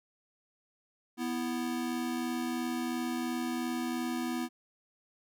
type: tone pair together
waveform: square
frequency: 246.7 / 329.6 Hz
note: B3 / E4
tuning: -2 / 0 cents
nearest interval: perfect fourth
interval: 502 cents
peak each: -34 / -37 dBFS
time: 1.17-4.49 s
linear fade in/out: 50 ms
effects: none